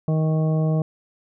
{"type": "harmonic tone", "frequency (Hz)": 157.3, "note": "D#3", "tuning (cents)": 19, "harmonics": [1, 2, 3, 4, 5, 7], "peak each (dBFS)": [-18, -31, -30, -30, -39, -42], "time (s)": [0.08, 0.82], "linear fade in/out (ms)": 2, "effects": []}